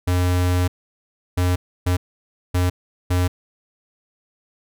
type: tone bursts at uneven times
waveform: square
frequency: 90 Hz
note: F#2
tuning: 47 cents flat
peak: -17 dBFS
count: 5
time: 0.07-0.68 / 1.37-1.56 / 1.86-1.97 / 2.54-2.7 / 3.1-3.28 s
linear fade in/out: 10 ms
effects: none